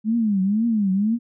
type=tone with vibrato; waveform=sine; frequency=210 Hz; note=G#3; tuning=19 cents sharp; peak=-17 dBFS; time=0.04-1.19 s; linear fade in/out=50 ms; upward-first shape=triangle; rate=2 Hz; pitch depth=220 cents each way; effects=none